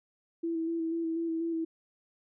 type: tone with vibrato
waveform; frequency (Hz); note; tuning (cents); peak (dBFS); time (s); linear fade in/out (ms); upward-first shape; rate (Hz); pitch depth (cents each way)
sine; 329.6; E4; 0; -29; 0.43-1.65; 10; square; 4.1; 20
effects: none